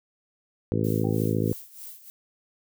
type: harmonic tone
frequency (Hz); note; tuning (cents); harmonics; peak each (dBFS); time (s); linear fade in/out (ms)
54.1; A1; -29; 2 / 3 / 4 / 5 / 6 / 7 / 8 / 9; -27 / -29 / -30 / -31 / -32 / -32 / -33 / -34; 0.72-1.53; 0
type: noise with tremolo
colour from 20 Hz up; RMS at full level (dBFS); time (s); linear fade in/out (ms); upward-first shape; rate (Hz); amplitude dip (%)
violet; -40; 0.84-2.1; 0; sine; 3.2; 75
type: tone with exponential decay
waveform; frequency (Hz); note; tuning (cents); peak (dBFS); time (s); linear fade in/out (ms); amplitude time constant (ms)
sine; 782; G5; -4; -35; 1.04-1.28; 5; 51
effects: none

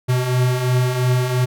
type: beating tone pair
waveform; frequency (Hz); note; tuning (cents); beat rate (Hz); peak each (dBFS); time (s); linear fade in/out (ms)
square; 123.47 / 126.37; B2 / B2; 0 / +40; 2.9; -24 / -17; 0.08-1.46; 20
effects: none

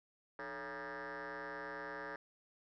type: tone with frequency modulation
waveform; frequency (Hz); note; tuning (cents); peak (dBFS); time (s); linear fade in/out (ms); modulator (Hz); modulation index
sine; 1078; C#6; -49; -40; 0.39-2.16; 2; 129; 5.8
effects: tanh soft clip ceiling -41 dBFS

